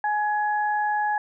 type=tone pair together; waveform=sine; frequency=840 / 1678.6 Hz; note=G#5 / G#6; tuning=+19 / +18 cents; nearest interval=octave; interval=1199 cents; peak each=-22 / -28 dBFS; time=0.04-1.18 s; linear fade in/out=2 ms; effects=none